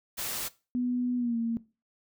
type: noise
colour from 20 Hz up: white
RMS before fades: -34 dBFS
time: 0.17-0.49 s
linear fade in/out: 20 ms
type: tone with pitch glide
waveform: sine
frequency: 246.9 to 230.4 Hz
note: B3 to A#3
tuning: 0 to -20 cents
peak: -26 dBFS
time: 0.75-1.57 s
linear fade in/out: 0 ms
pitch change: -120 cents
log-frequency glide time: 1.17-1.37 s
effects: noise-tail reverb RT60 0.3 s tail -19 dB re dry